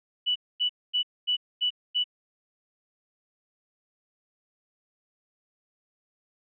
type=tone bursts; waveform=sine; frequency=2960 Hz; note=F#7; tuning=in tune; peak=-22 dBFS; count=6; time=0.26-2.042 s; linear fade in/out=20 ms; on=97 ms; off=240 ms; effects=none